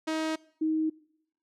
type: tone pair in turn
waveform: sawtooth / sine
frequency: 316.5 / 314.9 Hz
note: D#4 / D#4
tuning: +30 / +21 cents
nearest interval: unison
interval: 9 cents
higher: first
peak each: -24 dBFS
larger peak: neither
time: 0.07-0.36 / 0.61-0.9 s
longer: neither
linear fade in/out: 10 ms
effects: noise-tail reverb RT60 0.7 s tail -22 dB re dry + low-pass 7000 Hz 12 dB/octave